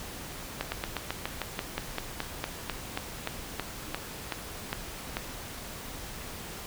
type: slowing click train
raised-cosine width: 0.3 ms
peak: -14 dBFS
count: 20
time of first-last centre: 0.61-5.169 s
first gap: 110 ms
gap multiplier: 1.08
effects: pink hiss -41 dBFS RMS until 6.66 s